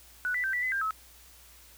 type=tone with pitch steps; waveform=sine; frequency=1479 / 1980 / 1559 / 1962 / 2021 / 1593 / 1292 Hz; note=F#6 / B6 / G6 / B6 / B6 / G6 / E6; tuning=-1 / +4 / -10 / -12 / +39 / +27 / -35 cents; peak=-27 dBFS; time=0.25-0.908 s; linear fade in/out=0 ms; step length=94 ms; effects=added 60 Hz sine -58 dBFS peak until 1.77 s + white hiss -55 dBFS RMS until 1.77 s